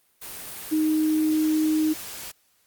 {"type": "tone in noise", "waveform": "sine", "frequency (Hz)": 311.1, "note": "D#4", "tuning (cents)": 0, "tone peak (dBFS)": -19, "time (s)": [0.71, 1.94], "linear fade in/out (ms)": 20, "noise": "white", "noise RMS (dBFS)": -37, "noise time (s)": [0.21, 2.32], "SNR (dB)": 15, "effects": ["white hiss -65 dBFS RMS until 2.66 s", "Opus 32 kbps"]}